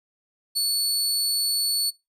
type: tone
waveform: sawtooth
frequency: 4435 Hz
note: C#8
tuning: in tune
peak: -18 dBFS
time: 0.55-1.91 s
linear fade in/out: 20 ms
effects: noise-tail reverb RT60 0.2 s tail -20 dB re dry + resampled to 32000 Hz